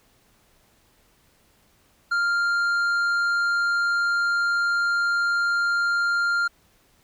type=tone with tanh clipping; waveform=sine; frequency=1396.9 Hz; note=F6; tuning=in tune; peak=-21 dBFS; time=2.11-6.48 s; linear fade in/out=10 ms; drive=7 dB; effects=pink hiss -61 dBFS RMS until 7.03 s